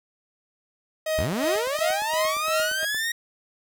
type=tone with tremolo; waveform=45% pulse; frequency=629 Hz; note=D#5; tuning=19 cents sharp; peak=-22 dBFS; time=1.06-2.85 s; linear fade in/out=5 ms; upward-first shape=sine; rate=2.8 Hz; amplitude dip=90%
type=linear sweep; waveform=sawtooth; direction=up; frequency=50.7 to 1893 Hz; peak=-21 dBFS; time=1.18-3.12 s; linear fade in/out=5 ms
type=click train; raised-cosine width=1 ms; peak=-28 dBFS; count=16; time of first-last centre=1.21-2.946 s; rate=8.64 Hz
effects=none